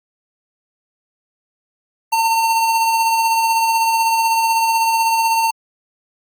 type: tone with tremolo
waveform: square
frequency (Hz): 906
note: A#5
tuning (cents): -50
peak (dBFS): -13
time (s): 2.12-5.51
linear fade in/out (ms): 10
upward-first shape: sine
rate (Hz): 16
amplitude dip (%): 30
effects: Opus 48 kbps